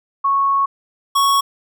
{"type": "tone pair in turn", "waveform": ["sine", "square"], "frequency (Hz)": [1104, 1109.4], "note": ["C#6", "C#6"], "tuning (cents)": [-7, 1], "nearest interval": "unison", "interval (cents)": 8, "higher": "second", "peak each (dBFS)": [-13, -13], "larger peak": "neither", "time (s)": [[0.24, 0.66], [1.15, 1.41]], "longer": "first", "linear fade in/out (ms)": 10, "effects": []}